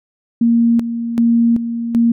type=tone with tremolo; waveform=sine; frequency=233.1 Hz; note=A#3; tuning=in tune; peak=-9 dBFS; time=0.41-2.12 s; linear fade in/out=5 ms; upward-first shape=square; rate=1.3 Hz; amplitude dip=65%; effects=none